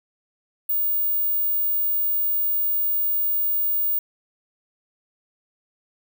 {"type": "tone", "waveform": "sine", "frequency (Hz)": 15510, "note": "B9", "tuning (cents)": -33, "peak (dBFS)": -19, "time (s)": [0.69, 3.99], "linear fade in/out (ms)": 5, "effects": []}